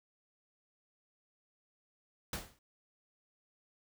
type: noise with exponential decay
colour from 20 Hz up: pink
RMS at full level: -35 dBFS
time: 2.33-2.59 s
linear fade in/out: 2 ms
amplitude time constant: 55 ms
effects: none